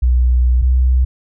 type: tone pair in turn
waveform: sine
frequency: 61.74 / 63.37 Hz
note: B1 / B1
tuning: 0 / +45 cents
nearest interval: unison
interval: 45 cents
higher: second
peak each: -9 dBFS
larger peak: neither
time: 0.02-0.62 / 0.62-1.05 s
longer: first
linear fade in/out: 10 ms
effects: none